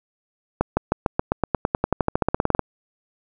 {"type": "accelerating click train", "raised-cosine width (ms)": 1, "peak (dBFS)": -4, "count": 23, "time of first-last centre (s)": [0.61, 2.593], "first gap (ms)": 160, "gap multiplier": 0.94, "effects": []}